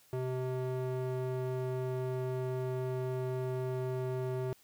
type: tone with band-pass filter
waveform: square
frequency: 128.3 Hz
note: C3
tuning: 34 cents flat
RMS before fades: -35 dBFS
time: 0.13-4.53 s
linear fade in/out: 0 ms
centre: 380 Hz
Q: 1
effects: white hiss -64 dBFS RMS until 4.63 s